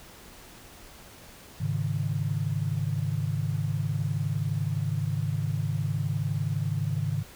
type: chord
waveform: sine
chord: Ab suspended fourth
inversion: none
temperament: equal with one note detuned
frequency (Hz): 103.83 / 136.05 / 155.56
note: Ab2 / Db3 / Eb3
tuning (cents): 0 / -32 / 0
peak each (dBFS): -30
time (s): 1.6-7.23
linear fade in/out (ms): 10
effects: pink hiss -49 dBFS RMS until 7.35 s